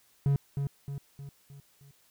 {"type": "tone with echo", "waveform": "triangle", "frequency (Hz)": 140.1, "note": "C#3", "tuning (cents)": 19, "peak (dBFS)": -20, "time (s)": [0.26, 0.36], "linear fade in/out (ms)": 0, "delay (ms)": 310, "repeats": 5, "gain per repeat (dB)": -6, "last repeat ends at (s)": 1.91, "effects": ["white hiss -65 dBFS RMS until 2.1 s"]}